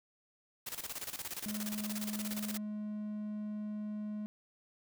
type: noise with tremolo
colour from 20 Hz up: white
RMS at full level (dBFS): -40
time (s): 0.66-2.58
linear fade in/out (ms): 10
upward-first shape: square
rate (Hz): 17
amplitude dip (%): 75
type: tone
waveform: triangle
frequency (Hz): 210.8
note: G#3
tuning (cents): +26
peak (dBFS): -35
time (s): 1.46-4.26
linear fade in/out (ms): 0
effects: none